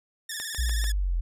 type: tone with vibrato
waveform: 10% pulse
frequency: 1760 Hz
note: A6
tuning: in tune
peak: -23 dBFS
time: 0.29-0.92 s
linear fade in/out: 5 ms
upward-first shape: square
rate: 19 Hz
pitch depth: 59 cents each way
type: click train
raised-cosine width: 0.3 ms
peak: -22 dBFS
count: 4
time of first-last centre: 0.4-0.842 s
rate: 6.79 Hz
type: linear sweep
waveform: sine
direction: down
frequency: 61.74 to 40.94 Hz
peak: -23 dBFS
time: 0.58-1.21 s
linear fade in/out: 10 ms
effects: none